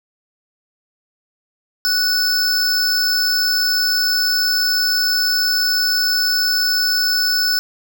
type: tone pair together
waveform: square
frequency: 1480 / 5261 Hz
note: F#6 / E8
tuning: 0 / -4 cents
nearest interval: octave + minor seventh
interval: 2196 cents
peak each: -22 / -16 dBFS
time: 1.85-7.59 s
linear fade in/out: 0 ms
effects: none